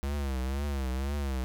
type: tone with vibrato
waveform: square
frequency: 68 Hz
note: C#2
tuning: 33 cents flat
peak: -30 dBFS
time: 0.03-1.44 s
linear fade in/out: 0 ms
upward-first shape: triangle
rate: 2 Hz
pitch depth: 130 cents each way
effects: none